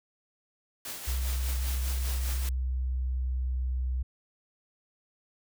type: noise with tremolo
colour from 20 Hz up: white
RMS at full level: -37 dBFS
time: 0.85-2.49 s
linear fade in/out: 2 ms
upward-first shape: triangle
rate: 5 Hz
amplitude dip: 50%
type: tone with pitch glide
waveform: sine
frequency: 64 to 63.41 Hz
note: C2 to B1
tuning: -38 to +46 cents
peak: -27 dBFS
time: 1.07-4.03 s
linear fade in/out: 10 ms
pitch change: -16 cents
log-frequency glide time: 2.17-3.67 s
effects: none